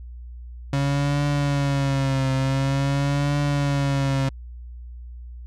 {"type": "tone with vibrato", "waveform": "35% pulse", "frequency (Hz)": 138.59, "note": "C#3", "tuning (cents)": 0, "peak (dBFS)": -18, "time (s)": [0.73, 4.29], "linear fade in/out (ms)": 2, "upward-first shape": "triangle", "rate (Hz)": 0.47, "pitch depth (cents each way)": 79, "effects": ["added 60 Hz sine -35 dBFS peak until 5.46 s", "low-pass 7000 Hz 12 dB/octave"]}